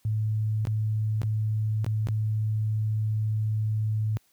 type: tone with dropouts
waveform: sine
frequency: 108.2 Hz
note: A2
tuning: 29 cents flat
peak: -23 dBFS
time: 0.05-4.17 s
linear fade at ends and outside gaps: 0 ms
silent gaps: 0.652-0.671 / 1.217-1.232 / 1.845-1.864 / 2.071-2.086 s
effects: white hiss -66 dBFS RMS until 4.32 s + high-pass 60 Hz 12 dB/octave